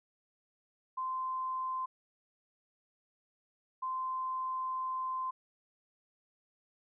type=tone bursts at uneven times; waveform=sine; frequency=1037 Hz; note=C6; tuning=16 cents flat; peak=-33 dBFS; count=2; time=0.97-1.86 / 3.82-5.31 s; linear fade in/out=10 ms; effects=none